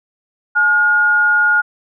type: tone pair together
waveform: sine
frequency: 850 / 1429.5 Hz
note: G#5 / F6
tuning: +40 / +40 cents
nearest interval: major sixth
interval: 900 cents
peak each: -22 / -10 dBFS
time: 0.55-1.62 s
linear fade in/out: 20 ms
effects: none